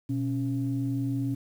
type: tone pair together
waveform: sine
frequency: 123 / 276.1 Hz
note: B2 / C#4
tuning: -7 / -7 cents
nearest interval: octave + major second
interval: 1400 cents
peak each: -28 dBFS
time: 0.09-1.35 s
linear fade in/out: 10 ms
effects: tanh soft clip ceiling -19 dBFS + 9-bit